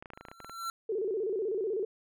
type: clicks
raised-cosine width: 0.5 ms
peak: -29 dBFS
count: 12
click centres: 0.025 / 0.058 / 0.103 / 0.135 / 0.175 / 0.21 / 0.252 / 0.285 / 0.315 / 0.403 / 0.446 / 0.496 s
type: tone with exponential growth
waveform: square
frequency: 1353 Hz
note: E6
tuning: 45 cents sharp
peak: -32 dBFS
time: 0.14-0.7 s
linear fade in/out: 1 ms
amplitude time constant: 120 ms
type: tone with vibrato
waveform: sine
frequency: 409.9 Hz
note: G#4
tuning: 23 cents flat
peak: -29 dBFS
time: 0.89-1.85 s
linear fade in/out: 5 ms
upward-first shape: square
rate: 16 Hz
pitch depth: 140 cents each way
effects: none